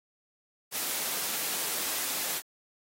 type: noise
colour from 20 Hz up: white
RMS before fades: -32 dBFS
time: 0.71-2.42 s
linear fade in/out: 50 ms
effects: high-pass 200 Hz 12 dB/octave + AAC 48 kbps